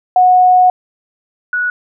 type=tone pair in turn; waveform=sine; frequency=732 / 1467 Hz; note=F#5 / F#6; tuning=-19 / -15 cents; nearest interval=octave; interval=1204 cents; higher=second; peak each=-5 / -13 dBFS; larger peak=first; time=0.16-0.7 / 1.53-1.7 s; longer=first; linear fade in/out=2 ms; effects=none